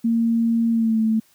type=tone with pitch glide; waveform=sine; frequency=230 to 220.9 Hz; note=A#3 to A3; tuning=-23 to +7 cents; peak=-16 dBFS; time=0.04-1.2 s; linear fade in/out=10 ms; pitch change=-70 cents; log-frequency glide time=0.71-0.99 s; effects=white hiss -58 dBFS RMS until 1.34 s + high-pass 60 Hz 12 dB/octave